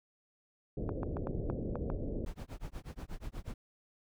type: low-pass noise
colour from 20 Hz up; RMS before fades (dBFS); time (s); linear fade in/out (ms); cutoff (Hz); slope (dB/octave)
pink; -37; 0.77-2.25; 5; 570; 48
type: clicks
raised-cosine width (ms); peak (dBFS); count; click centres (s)
1; -23; 7; 0.892 / 1.032 / 1.169 / 1.271 / 1.5 / 1.756 / 1.901
type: noise with tremolo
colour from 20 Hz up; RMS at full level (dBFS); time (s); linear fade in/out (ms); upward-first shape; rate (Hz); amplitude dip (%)
brown; -39; 2.26-3.54; 2; sine; 8.3; 100
effects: none